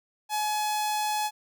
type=tone with notch filter; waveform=sawtooth; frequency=847 Hz; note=G#5; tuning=34 cents sharp; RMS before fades=-28 dBFS; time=0.29-1.31 s; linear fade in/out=50 ms; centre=1900 Hz; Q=1.8; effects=none

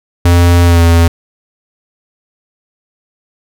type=tone with pitch glide; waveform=square; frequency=86.8 to 84.28 Hz; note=F2 to E2; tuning=-10 to +39 cents; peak=-5 dBFS; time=0.25-1.08 s; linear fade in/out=5 ms; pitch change=-51 cents; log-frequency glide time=0.64-0.82 s; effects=none

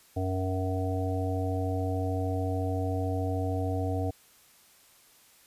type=harmonic tone; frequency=93.5 Hz; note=F#2; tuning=19 cents sharp; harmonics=1 / 3 / 5 / 7 / 8; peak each=-29 / -34 / -36 / -37 / -38 dBFS; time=0.16-4.11 s; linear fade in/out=10 ms; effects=white hiss -59 dBFS RMS until 5.46 s + resampled to 32000 Hz

